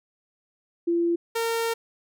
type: tone pair in turn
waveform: sine / sawtooth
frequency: 341 / 458.7 Hz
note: F4 / A#4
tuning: -41 / -28 cents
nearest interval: perfect fourth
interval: 513 cents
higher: second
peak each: -20 dBFS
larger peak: neither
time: 0.87-1.16 / 1.35-1.74 s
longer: second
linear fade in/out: 10 ms
effects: none